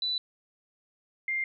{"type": "tone pair in turn", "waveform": "sine", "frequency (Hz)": [3977, 2107], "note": ["B7", "C7"], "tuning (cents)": [11, 12], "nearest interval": "major seventh", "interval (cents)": 1099, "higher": "first", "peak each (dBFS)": -27, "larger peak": "neither", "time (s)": [[0.02, 0.18], [1.28, 1.44]], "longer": "neither", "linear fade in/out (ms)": 2, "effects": []}